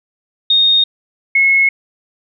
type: tone pair in turn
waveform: sine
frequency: 3700 / 2179 Hz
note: A#7 / C#7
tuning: -14 / -30 cents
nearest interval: major sixth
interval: 916 cents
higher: first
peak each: -8 dBFS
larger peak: neither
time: 0.5-0.84 / 1.35-1.69 s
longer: neither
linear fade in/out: 5 ms
effects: none